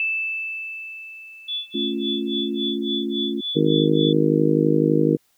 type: tone with exponential decay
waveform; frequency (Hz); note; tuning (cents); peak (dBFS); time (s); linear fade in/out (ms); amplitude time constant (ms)
sine; 2637; E7; 0; -19; 0-2.72; 1; 590
type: tone with tremolo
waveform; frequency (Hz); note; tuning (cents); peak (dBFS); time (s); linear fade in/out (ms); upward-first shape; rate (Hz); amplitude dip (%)
sine; 3451; A7; -34; -23; 1.48-4.13; 5; sine; 3.6; 100
type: chord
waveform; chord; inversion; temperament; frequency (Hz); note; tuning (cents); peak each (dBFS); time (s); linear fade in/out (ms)
sine; A augmented; none; equal; 220 / 277.2 / 349.2; A3 / C#4 / E#4; 0 / 0 / 0; -27; 1.74-3.41; 10
type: harmonic tone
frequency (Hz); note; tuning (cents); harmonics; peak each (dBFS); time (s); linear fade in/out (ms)
51.91; G#1; 0; 3 / 4 / 5 / 6 / 7 / 8 / 9; -22 / -28 / -23 / -20 / -24 / -27 / -22; 3.55-5.17; 20
effects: white hiss -64 dBFS RMS until 5.37 s